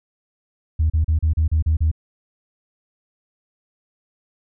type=tone bursts; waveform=sine; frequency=78.9 Hz; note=D#2; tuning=25 cents sharp; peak=-13 dBFS; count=8; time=0.79-1.915 s; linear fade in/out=10 ms; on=110 ms; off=35 ms; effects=tanh soft clip ceiling -11 dBFS